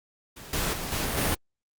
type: noise with level steps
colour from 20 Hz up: pink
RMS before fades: -44 / -28 / -34 / -29 / -25 dBFS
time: 0.36-1.35 s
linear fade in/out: 10 ms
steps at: 0.53 / 0.73 / 0.92 / 1.17 s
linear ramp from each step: 2 ms
effects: Opus 48 kbps